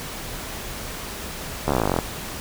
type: slowing click train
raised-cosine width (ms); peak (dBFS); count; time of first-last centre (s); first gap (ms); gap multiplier
1; -6; 18; 1.68-1.988; 13; 1.04
effects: pink hiss -33 dBFS RMS until 2.4 s